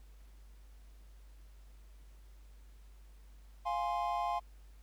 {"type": "chord", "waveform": "triangle", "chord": "F minor", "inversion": "none", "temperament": "equal", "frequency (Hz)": [698.5, 830.6, 1046.5], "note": ["F5", "Ab5", "C6"], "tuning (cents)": [0, 0, 0], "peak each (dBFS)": [-34, -35, -35], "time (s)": [3.65, 4.4], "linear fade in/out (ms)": 20, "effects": ["added 50 Hz sine -53 dBFS peak until 4.82 s", "pink hiss -69 dBFS RMS until 4.82 s"]}